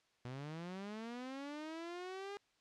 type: linear sweep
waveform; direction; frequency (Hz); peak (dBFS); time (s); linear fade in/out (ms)
sawtooth; up; 120 to 408.9; -40; 0.25-2.37; 0
effects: white hiss -75 dBFS RMS until 2.6 s + low-pass 5000 Hz 12 dB/octave